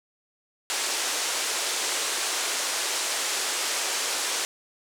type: band-pass noise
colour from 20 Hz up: white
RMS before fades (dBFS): -28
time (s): 0.7-4.45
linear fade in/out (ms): 0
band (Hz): 340 to 8800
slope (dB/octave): 24
effects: none